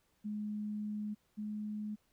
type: tone pair in turn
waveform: sine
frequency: 210.2 / 211.2 Hz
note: G#3 / G#3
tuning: +21 / +29 cents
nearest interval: unison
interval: 8 cents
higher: second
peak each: -36 / -37 dBFS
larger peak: first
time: 0.24-1.15 / 1.37-1.96 s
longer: first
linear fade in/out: 20 ms
effects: pink hiss -75 dBFS RMS until 2.12 s